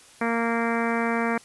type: harmonic tone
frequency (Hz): 231.5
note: A#3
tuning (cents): -12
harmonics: 1 / 2 / 3 / 4 / 5 / 6 / 7 / 8 / 9 / 10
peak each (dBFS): -26 / -29 / -31 / -32 / -33 / -34 / -34 / -35 / -36 / -36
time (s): 0.21-1.38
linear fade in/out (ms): 5
effects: white hiss -51 dBFS RMS until 1.44 s + resampled to 24000 Hz